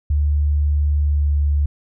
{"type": "tone with pitch glide", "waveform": "sine", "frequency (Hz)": [73.42, 72.62], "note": ["D2", "D2"], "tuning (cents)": [0, -19], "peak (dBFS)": -14, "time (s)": [0.1, 1.66], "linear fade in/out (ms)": 5, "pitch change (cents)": -19, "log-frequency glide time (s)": [1, 1.36], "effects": []}